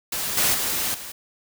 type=noise with level steps; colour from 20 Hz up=white; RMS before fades=-27 / -20 / -25 / -36 dBFS; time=0.12-1.12 s; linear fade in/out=5 ms; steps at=0.37 / 0.54 / 0.94 s; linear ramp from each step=5 ms; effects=none